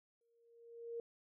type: tone with exponential growth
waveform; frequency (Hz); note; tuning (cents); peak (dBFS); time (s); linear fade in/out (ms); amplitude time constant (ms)
sine; 466.2; A#4; 0; -39; 0.21-1; 2; 170
effects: none